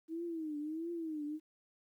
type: tone with vibrato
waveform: sine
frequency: 317.9 Hz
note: D#4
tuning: 37 cents sharp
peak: -37 dBFS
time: 0.08-1.4 s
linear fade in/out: 50 ms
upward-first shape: triangle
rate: 1.5 Hz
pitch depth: 150 cents each way
effects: 12-bit